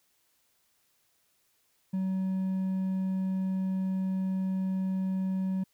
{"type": "tone with hard clipping", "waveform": "triangle", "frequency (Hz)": 188.9, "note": "F#3", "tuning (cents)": 36, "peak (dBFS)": -28, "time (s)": [1.93, 5.64], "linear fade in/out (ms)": 10, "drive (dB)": 5, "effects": ["white hiss -71 dBFS RMS until 5.73 s"]}